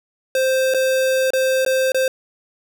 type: tone with dropouts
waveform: square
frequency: 523.3 Hz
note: C5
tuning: in tune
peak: -16 dBFS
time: 0.35-2.08 s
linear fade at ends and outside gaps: 2 ms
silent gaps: 0.739-0.745 / 1.305-1.334 / 1.65-1.662 / 1.92-1.945 s
effects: none